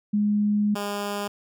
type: tone pair in turn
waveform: sine / 10% pulse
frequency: 207.8 / 203.8 Hz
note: G#3 / G#3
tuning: +1 / -32 cents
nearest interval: unison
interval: 33 cents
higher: first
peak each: -19 / -19 dBFS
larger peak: neither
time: 0.13-0.75 / 0.75-1.28 s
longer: first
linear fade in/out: 10 ms
effects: none